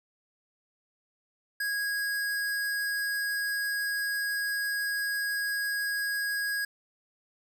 square tone, 1649 Hz, G#6, 13 cents flat, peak -29 dBFS, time 1.6-6.65 s, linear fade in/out 5 ms, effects none

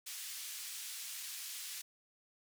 white band-pass noise, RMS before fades -45 dBFS, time 0.06-1.82 s, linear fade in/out 10 ms, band 2200 to 12000 Hz, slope 12 dB/octave, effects none

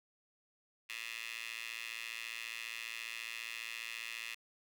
15% pulse tone with high-pass filter, 114.7 Hz, A#2, 28 cents flat, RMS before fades -44 dBFS, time 0.89-4.35 s, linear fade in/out 10 ms, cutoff 2400 Hz, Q 3.8, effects none

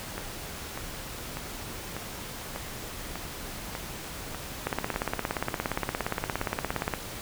two click trains, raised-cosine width 0.5 ms, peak -12 / -19 dBFS, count 40 / 9, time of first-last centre 4.67-6.937 / 0.18-4.942 s, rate 17.2 / 1.68 Hz, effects pink hiss -39 dBFS RMS until 7.21 s

